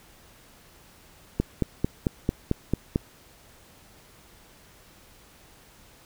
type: click train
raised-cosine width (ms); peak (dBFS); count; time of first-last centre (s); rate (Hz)
3; -9; 8; 1.4-2.959; 4.49
effects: pink hiss -54 dBFS RMS until 6.05 s